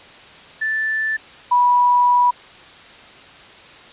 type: tone pair in turn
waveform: sine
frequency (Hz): 1760 / 978.1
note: A6 / B5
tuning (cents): 0 / -17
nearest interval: minor seventh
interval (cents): 1017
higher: first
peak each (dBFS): -18 / -11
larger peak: second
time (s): 0.61-1.17 / 1.51-2.31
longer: second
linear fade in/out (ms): 10
effects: white hiss -42 dBFS RMS until 3.92 s + resampled to 8000 Hz